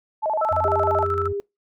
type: tone with vibrato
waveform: sine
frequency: 740 Hz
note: F#5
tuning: in tune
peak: -20 dBFS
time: 0.22-1.05 s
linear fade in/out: 20 ms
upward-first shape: square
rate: 13 Hz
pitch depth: 280 cents each way
type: tone with tremolo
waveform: sine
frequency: 1318.5 Hz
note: E6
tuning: in tune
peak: -21 dBFS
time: 0.41-1.28 s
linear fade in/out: 10 ms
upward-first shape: square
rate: 13 Hz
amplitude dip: 60%
type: tone with pitch glide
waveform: triangle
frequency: 87.31 to 89.04 Hz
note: F2 to F2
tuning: 0 to +34 cents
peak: -26 dBFS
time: 0.51-1.33 s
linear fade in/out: 10 ms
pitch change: +34 cents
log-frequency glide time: 0.64-0.83 s
type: tone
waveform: sine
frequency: 402.5 Hz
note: G4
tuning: 46 cents sharp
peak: -24 dBFS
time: 0.65-1.4 s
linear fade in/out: 0 ms
effects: noise-tail reverb RT60 0.2 s tail -25 dB re dry